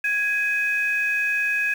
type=tone pair together; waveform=sine; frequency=1659.2 / 2521 Hz; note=G#6 / D#7; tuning=-2 / +22 cents; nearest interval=perfect fifth; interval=724 cents; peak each=-22 dBFS; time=0.04-1.74 s; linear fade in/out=5 ms; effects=tanh soft clip ceiling -13 dBFS + 7-bit